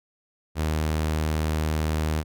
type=tone; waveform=sawtooth; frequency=77.78 Hz; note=D#2; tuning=in tune; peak=-19 dBFS; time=0.55-2.24 s; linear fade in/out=50 ms; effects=none